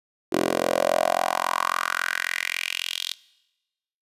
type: tone with high-pass filter sweep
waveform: 10% pulse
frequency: 43.65 Hz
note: F1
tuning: in tune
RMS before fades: -25 dBFS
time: 0.32-3.14 s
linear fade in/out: 10 ms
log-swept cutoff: 360 to 3700 Hz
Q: 4.2
effects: noise-tail reverb RT60 1.0 s tail -21 dB re dry + resampled to 32000 Hz